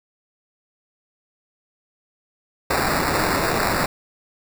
blue noise with sample-and-hold, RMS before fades -21 dBFS, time 2.7-3.86 s, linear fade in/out 5 ms, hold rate 3150 Hz, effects none

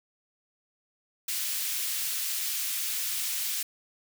white high-pass noise, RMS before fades -31 dBFS, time 1.28-3.63 s, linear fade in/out 5 ms, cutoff 2200 Hz, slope 12 dB/octave, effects none

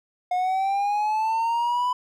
triangle linear sweep, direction up, 718 to 1000 Hz, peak -19 dBFS, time 0.31-1.93 s, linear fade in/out 5 ms, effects none

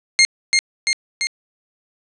20% pulse tone with echo, 2128 Hz, C7, 29 cents sharp, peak -4 dBFS, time 0.19-0.25 s, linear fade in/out 0 ms, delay 340 ms, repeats 3, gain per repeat -3 dB, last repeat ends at 1.27 s, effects resampled to 22050 Hz + 7-bit

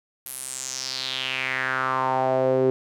sawtooth tone with band-pass filter sweep, 130.81 Hz, C3, in tune, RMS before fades -25 dBFS, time 0.26-2.7 s, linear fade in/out 0 ms, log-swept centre 12000 to 390 Hz, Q 4.2, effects none

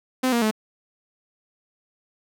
sawtooth tone with pitch steps, 257.3 / 235.9 / 216.4 Hz, C4 / A#3 / A3, -29 / +21 / -29 cents, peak -15 dBFS, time 0.23-0.512 s, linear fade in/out 10 ms, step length 94 ms, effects none

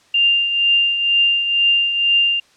sine tone with tremolo, 2794 Hz, F7, in tune, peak -10 dBFS, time 0.14-2.4 s, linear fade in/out 5 ms, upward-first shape triangle, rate 2.1 Hz, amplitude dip 60%, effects white hiss -53 dBFS RMS until 2.56 s + low-pass 6000 Hz 12 dB/octave

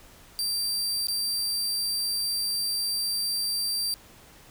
sawtooth tone with dropouts, 4699 Hz, D8, in tune, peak -23 dBFS, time 0.39-3.94 s, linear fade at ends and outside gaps 0 ms, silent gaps 1.07-1.084 s, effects pink hiss -52 dBFS RMS until 4.5 s

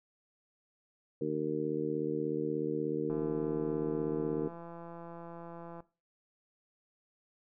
harmonic tone, 76.6 Hz, D#2, 27 cents flat, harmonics 2 / 3 / 4 / 5 / 6, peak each -40 / -40 / -36 / -37 / -34 dBFS, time 1.21-4.48 s, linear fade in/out 5 ms
click train, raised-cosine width 1 ms, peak -34 dBFS, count 458, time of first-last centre 3.1-5.804 s, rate 169 Hz
effects noise-tail reverb RT60 0.3 s tail -17 dB re dry

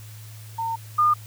sine tone pair in turn, 910 / 1214.7 Hz, A#5 / D#6, -42 / -42 cents, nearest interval perfect fourth, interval 500 cents, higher second, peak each -24 / -15 dBFS, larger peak second, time 0.58-0.76 / 0.98-1.14 s, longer first, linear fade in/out 10 ms, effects added 108 Hz sine -39 dBFS peak until 1.26 s + white hiss -48 dBFS RMS until 1.26 s

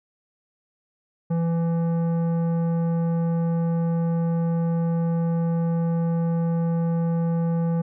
sine tone with tanh clipping, 167.2 Hz, E3, 25 cents sharp, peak -22 dBFS, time 1.3-7.82 s, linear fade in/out 10 ms, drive 12 dB, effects none

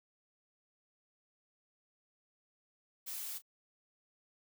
blue noise with echo, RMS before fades -42 dBFS, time 3.06-3.39 s, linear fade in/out 20 ms, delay 32 ms, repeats 1, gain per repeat -15 dB, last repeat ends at 3.422 s, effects none

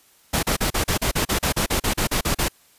pink noise bursts, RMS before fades -21 dBFS, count 16, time 0.33-2.485 s, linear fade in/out 10 ms, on 100 ms, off 37 ms, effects white hiss -56 dBFS RMS until 2.78 s + resampled to 32000 Hz

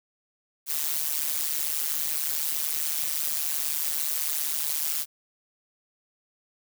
blue noise with amplitude modulation, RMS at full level -24 dBFS, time 0.66-5.06 s, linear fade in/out 50 ms, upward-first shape sine, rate 151 Hz, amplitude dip 100%, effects none

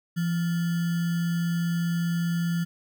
sine tone with sample-and-hold, 170 Hz, F3, 46 cents flat, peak -23 dBFS, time 0.16-2.65 s, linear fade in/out 20 ms, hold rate 1575 Hz, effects none

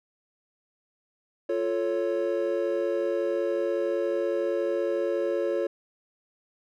triangle chord, F augmented, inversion none, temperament equal, 349.2 / 440 / 554.4 Hz, F4 / A4 / C#5, 0 / 0 / 0 cents, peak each -27 / -28 / -26 dBFS, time 1.49-5.67 s, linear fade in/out 5 ms, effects none

